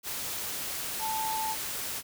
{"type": "tone in noise", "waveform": "sine", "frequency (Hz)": 880, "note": "A5", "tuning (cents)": 0, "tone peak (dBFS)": -30, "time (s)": [0.99, 1.56], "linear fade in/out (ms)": 50, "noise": "white", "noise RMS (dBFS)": -35, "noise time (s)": [0.03, 2.03], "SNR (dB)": 2, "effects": []}